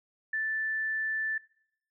sine tone, 1760 Hz, A6, in tune, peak -28 dBFS, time 0.33-1.38 s, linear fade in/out 5 ms, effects noise-tail reverb RT60 0.7 s tail -22 dB re dry

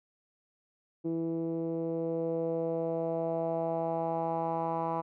10% pulse tone with low-pass filter sweep, 164.81 Hz, E3, in tune, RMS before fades -32 dBFS, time 1.04-5.02 s, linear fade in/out 20 ms, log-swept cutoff 350 to 1000 Hz, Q 3.2, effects none

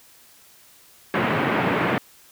pink band-pass noise, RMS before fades -22 dBFS, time 1.14-1.98 s, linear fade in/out 0 ms, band 140 to 2400 Hz, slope 24 dB/octave, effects white hiss -52 dBFS RMS until 2.31 s

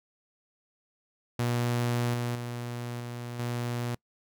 sawtooth tone with level steps, 120.4 Hz, B2, 44 cents flat, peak -22 / -25 / -30 / -32 / -26 dBFS, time 1.39-3.95 s, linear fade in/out 5 ms, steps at 2.14 / 2.35 / 3 / 3.39 s, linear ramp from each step 2 ms, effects noise-tail reverb RT60 0.1 s tail -25 dB re dry

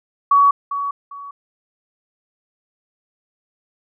sine tone with echo, 1128 Hz, C#6, 30 cents sharp, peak -9 dBFS, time 0.31-0.51 s, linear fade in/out 5 ms, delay 400 ms, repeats 2, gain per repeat -11 dB, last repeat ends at 1.31 s, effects none

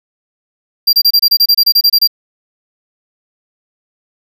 square tone bursts, 4745 Hz, D8, 17 cents sharp, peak -6 dBFS, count 14, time 0.87-2.075 s, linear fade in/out 10 ms, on 61 ms, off 27 ms, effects 8-bit

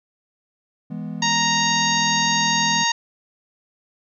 triangle chord, E major, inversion none, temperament equal, 164.81 / 207.7 / 246.9 Hz, E3 / G#3 / B3, 0 / 0 / 0 cents, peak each -29 / -29 / -31 dBFS, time 0.9-2.84 s, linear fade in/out 10 ms
harmonic tone, 932.3 Hz, A#5, in tune, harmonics 1 / 2 / 3 / 4 / 5 / 6 / 7, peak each -22 / -24 / -27 / -25 / -27 / -31 / -25 dBFS, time 1.22-2.92 s, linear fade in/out 5 ms
effects none

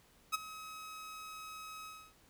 sawtooth tone with ADSR envelope, 1275 Hz, D#6, 42 cents sharp, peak -25 dBFS, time 0.32-2.14 s, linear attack 25 ms, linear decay 17 ms, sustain -17 dB, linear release 290 ms, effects pink hiss -66 dBFS RMS until 2.29 s

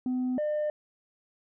sine tone pair in turn, 253.2 / 602.2 Hz, B3 / D5, +43 / +43 cents, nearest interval octave + minor third, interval 1500 cents, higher second, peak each -24 dBFS, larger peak neither, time 0.06-0.38 / 0.38-0.7 s, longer neither, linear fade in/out 2 ms, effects tanh soft clip ceiling -25 dBFS

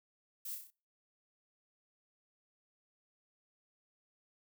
violet noise with echo, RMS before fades -43 dBFS, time 0.45-0.55 s, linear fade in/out 5 ms, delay 31 ms, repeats 5, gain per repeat -4 dB, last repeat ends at 0.705 s, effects noise-tail reverb RT60 0.4 s tail -26 dB re dry

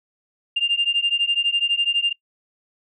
sine beating tone pair, 2794 / 2806 Hz, F7 / F7, 0 / +8 cents, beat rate 12 Hz, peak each -20 dBFS, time 0.56-2.13 s, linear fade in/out 10 ms, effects noise-tail reverb RT60 0.1 s tail -25 dB re dry + tanh soft clip ceiling -11 dBFS

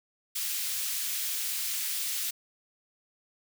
white high-pass noise, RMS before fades -32 dBFS, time 0.35-2.31 s, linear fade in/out 10 ms, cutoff 2300 Hz, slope 12 dB/octave, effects none

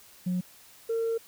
sine tone pair in turn, 181 / 456.1 Hz, F#3 / A#4, -38 / -38 cents, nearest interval octave + major third, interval 1600 cents, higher second, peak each -24 dBFS, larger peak neither, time 0.26-0.41 / 0.89-1.18 s, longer second, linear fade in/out 10 ms, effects tanh soft clip ceiling -23 dBFS + white hiss -54 dBFS RMS until 1.27 s

